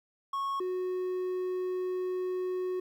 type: tone pair in turn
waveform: triangle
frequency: 1100 / 367.1 Hz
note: C#6 / F#4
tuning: -14 / -14 cents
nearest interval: octave + perfect fifth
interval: 1900 cents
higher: first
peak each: -28 dBFS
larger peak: neither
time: 0.33-0.6 / 0.6-2.8 s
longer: second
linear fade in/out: 5 ms
effects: 11-bit